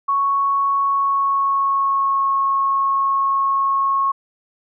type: tone with pitch glide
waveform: sine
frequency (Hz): 1108.7 to 1094.1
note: C#6 to C#6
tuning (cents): 0 to -23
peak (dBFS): -15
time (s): 0.08-4.12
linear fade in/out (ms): 10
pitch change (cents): -23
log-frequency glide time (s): 0.82-2.31
effects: none